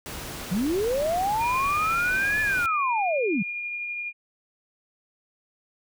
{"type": "noise", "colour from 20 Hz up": "pink", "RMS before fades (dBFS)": -36, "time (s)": [0.06, 2.66], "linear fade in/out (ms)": 0}
{"type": "linear two-way sweep", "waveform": "sine", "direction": "up then down", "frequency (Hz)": [164.81, 1742, 164.81], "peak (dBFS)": -22, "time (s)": [0.51, 3.43], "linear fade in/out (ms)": 10, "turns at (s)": 2.41}
{"type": "tone with tremolo", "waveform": "sine", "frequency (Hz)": 2421, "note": "D#7", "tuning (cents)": -48, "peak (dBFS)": -28, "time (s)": [1.39, 4.13], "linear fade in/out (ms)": 50, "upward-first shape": "triangle", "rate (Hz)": 12, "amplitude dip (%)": 25}
{"effects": []}